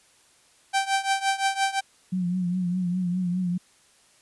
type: tone with tremolo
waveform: sawtooth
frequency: 780 Hz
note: G5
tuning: 9 cents flat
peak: -15 dBFS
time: 0.73-1.81 s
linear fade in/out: 20 ms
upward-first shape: triangle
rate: 5.8 Hz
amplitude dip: 90%
type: tone with vibrato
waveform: sine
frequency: 180 Hz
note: F#3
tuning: 47 cents flat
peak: -23 dBFS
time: 2.12-3.58 s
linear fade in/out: 10 ms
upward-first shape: triangle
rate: 4.9 Hz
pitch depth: 67 cents each way
effects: white hiss -59 dBFS RMS until 4.21 s + resampled to 24000 Hz